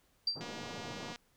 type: tone with exponential decay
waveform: sine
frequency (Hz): 4699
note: D8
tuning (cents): 0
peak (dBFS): -26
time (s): 0.27-0.47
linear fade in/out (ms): 5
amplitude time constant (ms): 43
type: band-pass noise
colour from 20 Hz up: pink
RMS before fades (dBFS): -46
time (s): 0.35-1.14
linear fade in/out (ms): 20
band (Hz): 110 to 1000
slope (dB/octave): 24
type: click train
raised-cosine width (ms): 0.2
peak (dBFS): -29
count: 180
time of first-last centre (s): 0.41-1.159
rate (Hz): 239
effects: pink hiss -71 dBFS RMS until 1.36 s